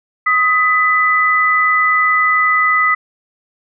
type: tone pair together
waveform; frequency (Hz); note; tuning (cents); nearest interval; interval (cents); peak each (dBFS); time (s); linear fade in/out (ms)
sine; 1255 / 1992.2; D#6 / B6; +15 / +15; minor sixth; 800; -13; 0.26-2.95; 10
effects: none